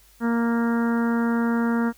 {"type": "harmonic tone", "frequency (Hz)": 233.1, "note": "A#3", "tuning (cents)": 0, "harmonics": [1, 2, 3, 4, 5, 6, 7, 8], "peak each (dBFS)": [-20, -30, -37, -33, -37, -33, -38, -41], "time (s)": [0.2, 1.93], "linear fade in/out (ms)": 50, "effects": ["added 50 Hz sine -56 dBFS peak until 1.97 s", "white hiss -56 dBFS RMS until 1.97 s"]}